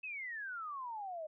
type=exponential sweep; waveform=sine; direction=down; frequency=2637 to 606 Hz; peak=-40 dBFS; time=0.03-1.27 s; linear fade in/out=10 ms; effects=none